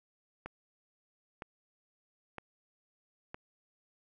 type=click train; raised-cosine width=0.5 ms; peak=-26 dBFS; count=4; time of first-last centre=0.46-3.345 s; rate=1.04 Hz; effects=none